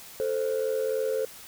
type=tone pair together; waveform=sine; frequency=440 / 523.3 Hz; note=A4 / C5; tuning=0 / 0 cents; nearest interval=minor third; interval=300 cents; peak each=-26 / -26 dBFS; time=0.2-1.25 s; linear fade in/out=0 ms; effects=tanh soft clip ceiling -21 dBFS + white hiss -46 dBFS RMS until 1.47 s